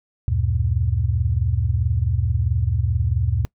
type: tone cluster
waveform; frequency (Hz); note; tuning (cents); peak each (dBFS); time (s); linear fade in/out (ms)
sine; 73.7 / 92 / 116.6; D2 / F#2 / A#2; +7 / -9 / +1; -22; 0.28-3.45; 0
effects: noise-tail reverb RT60 0.1 s tail -24 dB re dry